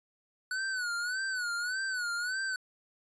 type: tone with vibrato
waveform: square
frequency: 1480 Hz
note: F#6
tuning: in tune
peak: -32 dBFS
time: 0.51-2.56 s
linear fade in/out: 2 ms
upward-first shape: sine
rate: 1.7 Hz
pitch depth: 100 cents each way
effects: resampled to 22050 Hz